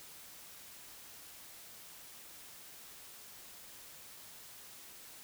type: silence
effects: white hiss -53 dBFS RMS until 5.23 s